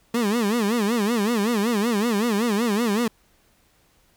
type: tone with vibrato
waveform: 30% pulse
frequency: 220 Hz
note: A3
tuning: in tune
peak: -17 dBFS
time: 0.14-3.08 s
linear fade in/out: 5 ms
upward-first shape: sine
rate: 5.3 Hz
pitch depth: 180 cents each way
effects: pink hiss -61 dBFS RMS until 4.16 s